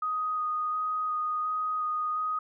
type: tone with vibrato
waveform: sine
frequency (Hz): 1244.5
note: D#6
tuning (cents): 0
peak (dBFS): -27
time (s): 0.02-2.39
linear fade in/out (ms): 5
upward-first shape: square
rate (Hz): 1.4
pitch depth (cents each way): 9
effects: none